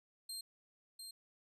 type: tone with echo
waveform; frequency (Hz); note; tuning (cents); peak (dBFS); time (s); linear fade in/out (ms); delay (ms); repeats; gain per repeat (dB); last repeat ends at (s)
25% pulse; 4186; C8; 0; -38; 0.29-0.41; 5; 700; 1; -5; 1.11
effects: none